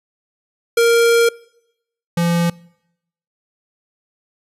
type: tone pair in turn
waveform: square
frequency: 466.2 / 170.94 Hz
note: A#4 / F3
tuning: 0 / -37 cents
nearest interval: octave + perfect fourth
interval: 1737 cents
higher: first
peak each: -11 / -15 dBFS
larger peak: first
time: 0.77-1.29 / 2.17-2.5 s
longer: first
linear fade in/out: 5 ms
effects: noise-tail reverb RT60 0.8 s tail -24 dB re dry + resampled to 32000 Hz